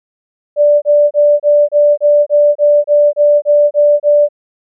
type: tone bursts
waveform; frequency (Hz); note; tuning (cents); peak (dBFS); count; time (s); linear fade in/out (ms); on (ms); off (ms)
sine; 587.3; D5; 0; -5; 13; 0.56-4.288; 50; 260; 29
effects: none